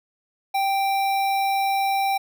square tone with notch filter, 784 Hz, G5, in tune, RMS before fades -22 dBFS, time 0.54-2.18 s, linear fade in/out 10 ms, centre 7300 Hz, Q 1.5, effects none

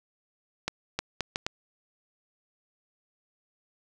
accelerating click train, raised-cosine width 0.2 ms, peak -11 dBFS, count 5, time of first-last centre 0.68-1.465 s, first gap 310 ms, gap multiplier 0.7, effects none

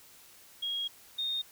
sine tone pair in turn, 3282 / 3684 Hz, G#7 / A#7, -21 / -21 cents, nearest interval major second, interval 200 cents, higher second, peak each -31 / -30 dBFS, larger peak second, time 0.62-0.88 / 1.18-1.42 s, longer first, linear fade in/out 10 ms, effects white hiss -56 dBFS RMS until 1.51 s

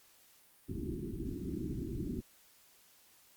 white low-pass noise, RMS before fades -39 dBFS, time 0.68-2.21 s, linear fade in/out 20 ms, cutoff 380 Hz, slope 96 dB/octave, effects white hiss -64 dBFS RMS until 3.36 s + Opus 48 kbps

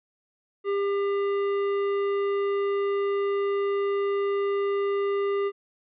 triangle tone with tanh clipping, 400 Hz, G4, 35 cents sharp, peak -25 dBFS, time 0.64-5.52 s, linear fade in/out 50 ms, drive 17 dB, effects resampled to 8000 Hz

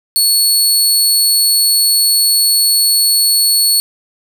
20% pulse tone, 4400 Hz, C#8, 14 cents flat, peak -3 dBFS, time 0.16-3.8 s, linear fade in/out 0 ms, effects none

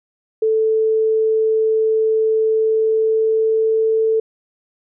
sine tone with pitch glide, 440 to 443.3 Hz, A4 to A4, 0 to +13 cents, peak -13 dBFS, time 0.42-4.2 s, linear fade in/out 5 ms, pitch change +13 cents, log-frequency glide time 2.51-4.02 s, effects none

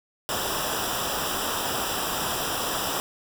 pink noise with comb filter, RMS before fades -28 dBFS, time 0.29-3 s, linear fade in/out 0 ms, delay 0.46 ms, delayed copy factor -0.8, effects none

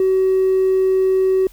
sine tone with hard clipping, 378.2 Hz, F#4, 38 cents sharp, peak -13 dBFS, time 0-1.47 s, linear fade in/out 2 ms, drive 1 dB, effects added 41 Hz sine -44 dBFS peak until 1.52 s + white hiss -51 dBFS RMS until 1.52 s

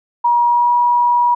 sine tone with pitch glide, 955 to 964.4 Hz, A#5 to B5, +42 to -41 cents, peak -10 dBFS, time 0.24-1.35 s, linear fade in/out 10 ms, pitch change +17 cents, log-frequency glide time 0.46-0.73 s, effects none

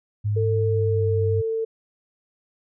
sine tone with pitch glide, 104.3 to 99.65 Hz, G#2 to G2, +8 to +29 cents, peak -20 dBFS, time 0.24-1.42 s, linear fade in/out 20 ms, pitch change -79 cents, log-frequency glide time 0.57-1.13 s
sine tone, 447.7 Hz, A4, 30 cents sharp, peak -22 dBFS, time 0.36-1.65 s, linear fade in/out 10 ms
effects none

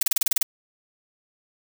blue noise bursts, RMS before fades -20 dBFS, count 9, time 0.01-0.43 s, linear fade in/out 5 ms, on 20 ms, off 30 ms, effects none

